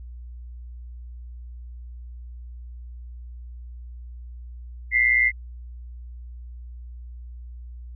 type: tone pair together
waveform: sine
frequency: 1987 / 2106 Hz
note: B6 / C7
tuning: +10 / +11 cents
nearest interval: minor second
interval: 101 cents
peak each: -20 / -18 dBFS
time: 4.91-5.32 s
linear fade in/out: 50 ms
effects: added 60 Hz sine -36 dBFS peak until 7.95 s